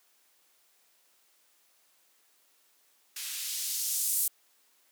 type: noise with band-pass filter sweep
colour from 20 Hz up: violet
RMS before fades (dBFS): -32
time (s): 3.16-4.28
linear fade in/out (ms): 5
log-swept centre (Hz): 2200 to 10000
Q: 0.92
effects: white hiss -67 dBFS RMS until 4.91 s + high-pass 300 Hz 12 dB/octave